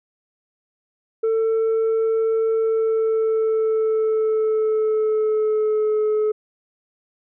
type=tone with pitch glide; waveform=sine; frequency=446.9 to 428 Hz; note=A4 to A4; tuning=+27 to -48 cents; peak=-14 dBFS; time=1.23-6.32 s; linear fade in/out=10 ms; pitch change=-75 cents; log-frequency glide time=2.54-6 s; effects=tanh soft clip ceiling -16 dBFS